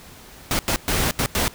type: noise bursts at uneven times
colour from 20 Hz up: pink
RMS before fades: -21 dBFS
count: 5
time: 0.51-0.59 / 0.68-0.76 / 0.88-1.11 / 1.19-1.26 / 1.35-1.48 s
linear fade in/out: 0 ms
effects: pink hiss -44 dBFS RMS until 1.54 s